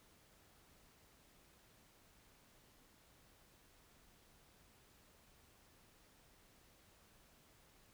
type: silence
effects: pink hiss -68 dBFS RMS until 7.93 s